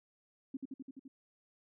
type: tone with echo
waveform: sine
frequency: 267.7 Hz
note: C4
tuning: 40 cents sharp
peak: -36 dBFS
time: 0.54-0.57 s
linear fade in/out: 5 ms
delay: 85 ms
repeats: 6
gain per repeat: -2 dB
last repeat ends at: 1.08 s
effects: none